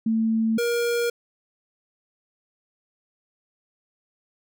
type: tone pair in turn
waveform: sine / square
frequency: 223.4 / 473.4 Hz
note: A3 / A#4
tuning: +27 / +27 cents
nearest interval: octave + minor second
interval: 1300 cents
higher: second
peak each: -19 / -22 dBFS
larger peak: first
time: 0.06-0.58 / 0.58-1.1 s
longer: neither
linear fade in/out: 5 ms
effects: none